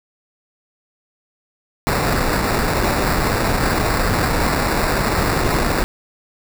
pink noise with sample-and-hold, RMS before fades -18 dBFS, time 1.87-5.84 s, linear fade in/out 0 ms, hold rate 3150 Hz, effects none

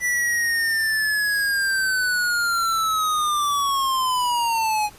square linear sweep, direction down, 1975.5 to 830 Hz, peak -20 dBFS, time 0-4.9 s, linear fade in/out 50 ms, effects pink hiss -47 dBFS RMS until 4.98 s + resampled to 32000 Hz

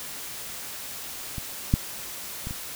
clicks, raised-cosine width 5 ms, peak -21 / -6 / -21 / -22 dBFS, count 4, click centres 1.382 / 1.739 / 2.471 / 2.509 s, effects white hiss -37 dBFS RMS until 2.75 s

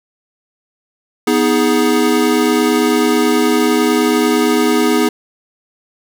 square chord, G# minor, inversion first, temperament equal with one note detuned, 246.9 / 316 / 415.3 Hz, B3 / D#4 / G#4, 0 / +27 / 0 cents, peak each -16 dBFS, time 1.27-5.09 s, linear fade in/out 5 ms, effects none

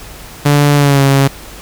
sawtooth tone with pitch glide, 144.9 to 137.56 Hz, D3 to C#3, -23 to -13 cents, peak -3 dBFS, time 0.45-1.28 s, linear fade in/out 10 ms, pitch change -90 cents, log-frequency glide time 0.76-1.03 s, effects added 50 Hz sine -37 dBFS peak until 1.61 s + pink hiss -33 dBFS RMS until 1.61 s

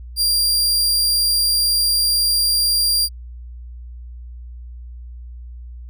sawtooth tone, 4766 Hz, D8, 25 cents sharp, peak -12 dBFS, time 0.16-3.09 s, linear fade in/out 50 ms, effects added 60 Hz sine -32 dBFS peak until 5.89 s

